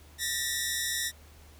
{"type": "tone pair together", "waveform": "10% pulse", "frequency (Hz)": [1792, 1925.6], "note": ["A6", "B6"], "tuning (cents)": [31, -44], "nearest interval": "minor second", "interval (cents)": 125, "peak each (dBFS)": -23, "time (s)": [0.18, 1.12], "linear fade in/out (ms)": 50, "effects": ["added 75 Hz sine -52 dBFS peak until 1.59 s", "pink hiss -57 dBFS RMS until 1.59 s"]}